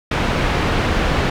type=low-pass noise; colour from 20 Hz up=pink; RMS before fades=-18 dBFS; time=0.11-1.3 s; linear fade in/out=5 ms; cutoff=2800 Hz; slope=12 dB/octave; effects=none